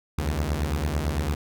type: beating tone pair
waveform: sawtooth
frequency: 69.4 / 78.3 Hz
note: C#2 / D#2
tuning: +3 / +11 cents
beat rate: 8.9 Hz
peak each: -23 dBFS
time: 0.18-1.35 s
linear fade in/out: 5 ms
effects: none